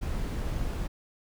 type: noise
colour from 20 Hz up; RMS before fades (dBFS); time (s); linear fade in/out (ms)
brown; -31; 0.01-0.88; 20
effects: none